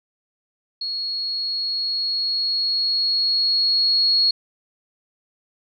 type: tone with level ramp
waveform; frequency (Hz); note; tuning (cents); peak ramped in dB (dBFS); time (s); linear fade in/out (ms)
sine; 4322; C#8; -45; -24 to -14; 0.81-4.31; 5
effects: none